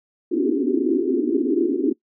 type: band-pass noise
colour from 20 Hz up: white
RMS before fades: -20 dBFS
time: 0.31-1.93 s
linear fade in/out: 10 ms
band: 250 to 400 Hz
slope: 96 dB/octave
effects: noise-tail reverb RT60 0.1 s tail -21 dB re dry